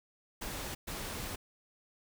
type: noise bursts at uneven times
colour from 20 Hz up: pink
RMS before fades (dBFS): -40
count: 2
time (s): 0.41-0.75 / 0.87-1.36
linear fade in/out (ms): 10
effects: none